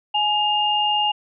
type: tone pair together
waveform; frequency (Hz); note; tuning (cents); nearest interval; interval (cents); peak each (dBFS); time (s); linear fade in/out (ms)
sine; 839 / 2822; G#5 / F7; +17 / +17; octave + major sixth; 2100; -20; 0.14-1.12; 10
effects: none